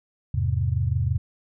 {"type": "chord", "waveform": "sine", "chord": "E augmented", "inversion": "none", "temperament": "just", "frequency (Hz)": [82.41, 103.01, 128.76], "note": ["E2", "G#2", "B#2"], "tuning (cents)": [0, -14, -27], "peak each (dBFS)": -25, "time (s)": [0.34, 1.18], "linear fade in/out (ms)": 5, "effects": []}